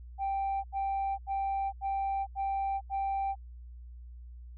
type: tone bursts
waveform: sine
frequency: 784 Hz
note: G5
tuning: in tune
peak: -27 dBFS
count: 6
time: 0.18-3.355 s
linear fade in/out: 50 ms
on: 460 ms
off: 83 ms
effects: tanh soft clip ceiling -27 dBFS + added 60 Hz sine -44 dBFS peak until 4.57 s